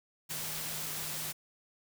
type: tone in noise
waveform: sine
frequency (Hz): 155.6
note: D#3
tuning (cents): 0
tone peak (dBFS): -49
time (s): 0.29-1.33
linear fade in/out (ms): 20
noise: white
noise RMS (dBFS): -38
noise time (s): 0.29-1.33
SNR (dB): -14
effects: none